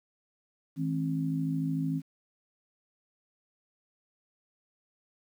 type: harmonic tone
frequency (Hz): 53.4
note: G#1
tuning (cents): +49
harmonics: 3 / 4 / 5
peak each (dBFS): -30 / -42 / -31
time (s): 0.76-2.02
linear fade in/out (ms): 50
effects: 10-bit